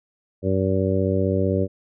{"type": "harmonic tone", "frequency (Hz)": 95.5, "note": "G2", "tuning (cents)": -45, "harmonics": [1, 2, 3, 4, 5, 6], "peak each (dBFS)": [-23, -25, -27, -26, -26, -27], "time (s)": [0.42, 1.68], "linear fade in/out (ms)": 50, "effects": []}